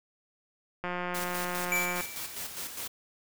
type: click train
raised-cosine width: 0.5 ms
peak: -19 dBFS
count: 209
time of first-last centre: 0.84-2.009 s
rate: 178 Hz
type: noise with tremolo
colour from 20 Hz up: white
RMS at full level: -37 dBFS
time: 1.14-2.88 s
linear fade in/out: 10 ms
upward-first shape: square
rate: 4.9 Hz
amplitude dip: 50%
type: tone with exponential decay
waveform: square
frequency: 2323 Hz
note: D7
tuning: 20 cents flat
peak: -25 dBFS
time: 1.72-2.46 s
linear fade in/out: 0 ms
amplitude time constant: 160 ms
effects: none